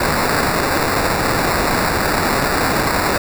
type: noise with sample-and-hold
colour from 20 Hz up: white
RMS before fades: -17 dBFS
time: 0-3.18 s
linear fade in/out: 5 ms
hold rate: 3150 Hz
effects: none